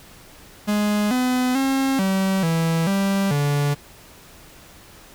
45% pulse tone with pitch steps, 208.4 / 252.2 / 268.8 / 191.8 / 164.3 / 196.3 / 144.3 Hz, G#3 / B3 / C4 / G3 / E3 / G3 / D3, +6 / +36 / +47 / -37 / -5 / +3 / -30 cents, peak -18 dBFS, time 0.67-3.75 s, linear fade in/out 20 ms, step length 440 ms, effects pink hiss -46 dBFS RMS until 5.14 s

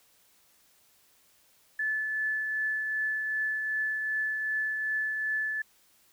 sine tone with tremolo, 1736 Hz, A6, 24 cents flat, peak -26 dBFS, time 1.79-5.62 s, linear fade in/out 5 ms, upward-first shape triangle, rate 2.6 Hz, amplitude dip 35%, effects white hiss -64 dBFS RMS until 6.12 s

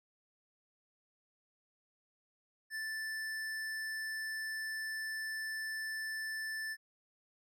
sine tone with hard clipping, 1760 Hz, A6, in tune, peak -39 dBFS, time 2.7-6.77 s, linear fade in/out 50 ms, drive 14 dB, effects none

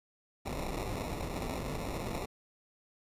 pink noise with sample-and-hold, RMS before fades -37 dBFS, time 0.45-2.26 s, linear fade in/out 10 ms, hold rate 1575 Hz, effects resampled to 32000 Hz

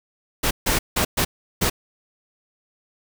pink noise bursts at uneven times, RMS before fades -20 dBFS, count 5, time 0.43-0.51 / 0.66-0.79 / 0.96-1.05 / 1.17-1.25 / 1.61-1.7 s, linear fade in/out 10 ms, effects none

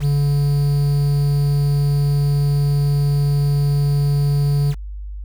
triangle tone with quantisation, 143.3 Hz, D3, 42 cents flat, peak -12 dBFS, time 0-4.75 s, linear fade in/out 50 ms, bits 6, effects added 50 Hz sine -27 dBFS peak until 5.24 s

